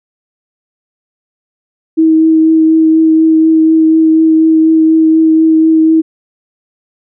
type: tone with vibrato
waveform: sine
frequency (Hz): 319.5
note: D#4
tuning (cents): +46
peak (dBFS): -4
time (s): 1.97-6.02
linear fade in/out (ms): 20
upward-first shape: triangle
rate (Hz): 4.1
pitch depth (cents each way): 14
effects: none